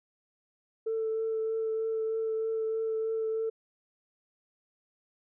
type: tone with vibrato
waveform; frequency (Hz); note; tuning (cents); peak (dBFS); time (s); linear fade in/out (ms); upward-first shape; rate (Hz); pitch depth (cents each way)
sine; 444.2; A4; +16; -27; 0.86-3.5; 10; triangle; 3.2; 14
effects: tanh soft clip ceiling -24 dBFS